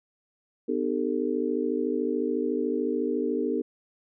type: tone cluster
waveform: sine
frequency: 250.6 / 304.5 / 397 / 450.8 Hz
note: B3 / D#4 / G4 / A4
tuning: +25 / -37 / +22 / +42 cents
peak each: -30 dBFS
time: 0.68-3.62 s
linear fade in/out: 10 ms
effects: none